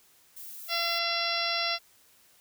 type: noise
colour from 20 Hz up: violet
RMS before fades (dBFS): -43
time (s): 0.36-0.99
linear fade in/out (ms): 10
type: harmonic tone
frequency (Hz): 681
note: F5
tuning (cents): -44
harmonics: 1 / 2 / 3 / 4 / 5 / 6 / 7 / 8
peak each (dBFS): -35 / -35 / -35 / -35 / -35 / -35 / -35 / -35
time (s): 0.68-1.79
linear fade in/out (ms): 50
effects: white hiss -61 dBFS RMS until 2.4 s